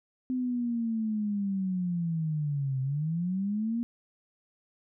sine linear two-way sweep, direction down then up, 257 to 130 to 239.1 Hz, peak -27 dBFS, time 0.3-3.83 s, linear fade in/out 0 ms, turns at 2.81 s, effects none

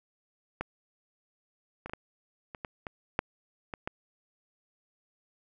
clicks, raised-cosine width 0.5 ms, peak -17 / -24 / -26 / -20 / -26 / -21 / -22 / -10 / -21 / -18 dBFS, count 10, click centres 0.61 / 1.86 / 1.896 / 1.935 / 2.548 / 2.648 / 2.868 / 3.191 / 3.738 / 3.875 s, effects none

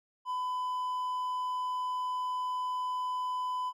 triangle tone, 1004 Hz, B5, 28 cents sharp, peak -29 dBFS, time 0.25-3.73 s, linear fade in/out 50 ms, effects none

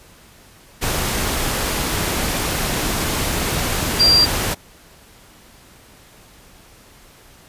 sine tone in noise, 4740 Hz, D8, 15 cents sharp, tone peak -10 dBFS, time 3.99-4.26 s, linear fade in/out 20 ms, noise pink, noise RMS -21 dBFS, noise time 0.81-4.55 s, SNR +8 dB, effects pink hiss -47 dBFS RMS until 7.48 s + resampled to 32000 Hz

